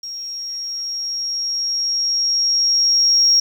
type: tone with level ramp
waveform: sine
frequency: 5588 Hz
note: F8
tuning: in tune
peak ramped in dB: -27 to -9 dBFS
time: 0.03-3.4 s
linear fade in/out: 5 ms
effects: tanh soft clip ceiling -5 dBFS + 8-bit